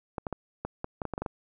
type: clicks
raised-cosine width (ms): 1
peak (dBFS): -18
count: 11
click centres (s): 0.182 / 0.268 / 0.327 / 0.65 / 0.844 / 1.018 / 1.053 / 1.137 / 1.179 / 1.22 / 1.262
effects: none